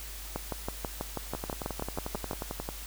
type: two click trains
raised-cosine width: 1 ms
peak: -18 / -20 dBFS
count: 13 / 16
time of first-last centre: 0.36-2.311 / 1.35-2.689 s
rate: 6.15 / 11.2 Hz
effects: added 50 Hz sine -42 dBFS peak until 2.86 s + white hiss -44 dBFS RMS until 2.86 s